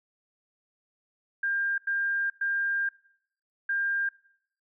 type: tone bursts at uneven times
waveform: sine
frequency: 1600 Hz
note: G6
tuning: 35 cents sharp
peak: -25 dBFS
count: 4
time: 1.43-1.78 / 1.87-2.3 / 2.41-2.89 / 3.69-4.09 s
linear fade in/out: 5 ms
effects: noise-tail reverb RT60 0.7 s tail -20 dB re dry